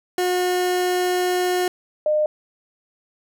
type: tone pair in turn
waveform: 30% pulse / sine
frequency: 361.5 / 608 Hz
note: F#4 / D#5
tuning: -40 / -40 cents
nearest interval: major sixth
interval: 900 cents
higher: second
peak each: -16 dBFS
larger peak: neither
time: 0.18-1.68 / 2.06-2.26 s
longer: first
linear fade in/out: 2 ms
effects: none